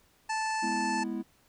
harmonic tone, 877 Hz, A5, 6 cents flat, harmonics 1 / 2 / 3 / 5 / 6 / 7 / 8 / 9 / 10, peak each -30 / -36 / -40 / -44 / -46 / -47 / -48 / -49 / -50 dBFS, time 0.29-1.04 s, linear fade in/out 10 ms
triangle chord, E major, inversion first, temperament equal with one note detuned, 209.1 / 246.9 / 329.6 Hz, G#3 / B3 / E4, +12 / 0 / 0 cents, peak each -34 dBFS, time 0.62-1.23 s, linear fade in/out 20 ms
effects pink hiss -65 dBFS RMS until 1.48 s

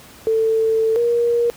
sine tone pair in turn, 445.1 / 472.8 Hz, A4 / A#4, +20 / +24 cents, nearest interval minor second, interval 104 cents, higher second, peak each -14 dBFS, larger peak neither, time 0.27-0.96 / 0.96-1.5 s, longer first, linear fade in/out 0 ms, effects pink hiss -43 dBFS RMS until 1.56 s + high-pass 60 Hz 12 dB/octave

